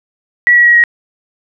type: tone with pitch steps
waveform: sine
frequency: 1936 / 1921.5 / 1907.1 / 1892.9 Hz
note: B6 / B6 / A#6 / A#6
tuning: -35 / -48 / +39 / +26 cents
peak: -4 dBFS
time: 0.47-0.838 s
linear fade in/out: 0 ms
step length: 92 ms
effects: none